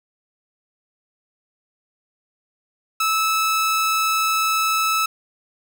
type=tone; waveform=sawtooth; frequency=1306 Hz; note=E6; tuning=17 cents flat; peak=-14 dBFS; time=3-5.06 s; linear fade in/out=5 ms; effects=none